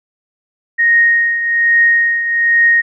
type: tone with tremolo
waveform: sine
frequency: 1865 Hz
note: A#6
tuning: in tune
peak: -6 dBFS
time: 0.78-2.82 s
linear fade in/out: 20 ms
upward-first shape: triangle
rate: 1.2 Hz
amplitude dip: 65%
effects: none